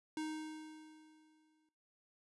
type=tone with exponential decay; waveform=square; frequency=311.1 Hz; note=D#4; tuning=in tune; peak=-38 dBFS; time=0.17-1.69 s; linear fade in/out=2 ms; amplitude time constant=330 ms; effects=noise-tail reverb RT60 0.7 s tail -23 dB re dry + resampled to 24000 Hz